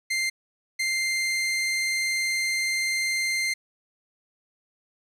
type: tone bursts at uneven times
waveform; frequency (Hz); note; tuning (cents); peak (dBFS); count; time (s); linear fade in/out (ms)
sawtooth; 2093; C7; 0; -20; 2; 0.1-0.3 / 0.79-3.54; 10
effects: low-pass 10000 Hz 12 dB/octave + 10-bit